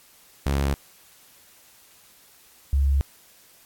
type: tone pair in turn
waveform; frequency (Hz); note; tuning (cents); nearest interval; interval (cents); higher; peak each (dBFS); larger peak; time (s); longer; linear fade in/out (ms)
sawtooth / sine; 69.5 / 69.15; C#2 / C#2; +5 / -4; unison; 9; first; -17; neither; 0.46-0.74 / 2.73-3.01; neither; 0
effects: white hiss -54 dBFS RMS until 3.65 s + AAC 64 kbps